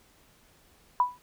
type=tone with exponential decay; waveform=sine; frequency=987.8 Hz; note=B5; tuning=in tune; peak=-16 dBFS; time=1-1.18 s; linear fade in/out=1 ms; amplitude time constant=38 ms; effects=pink hiss -61 dBFS RMS until 1.22 s